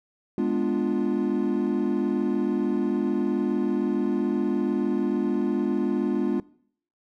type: chord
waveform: triangle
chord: G# diminished seventh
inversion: none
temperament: equal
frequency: 207.7 / 246.9 / 293.7 / 349.2 Hz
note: G#3 / B3 / D4 / F4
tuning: 0 / 0 / 0 / 0 cents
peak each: -25 dBFS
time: 0.38-6.4 s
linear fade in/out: 2 ms
effects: noise-tail reverb RT60 0.6 s tail -22 dB re dry + tanh soft clip ceiling -13 dBFS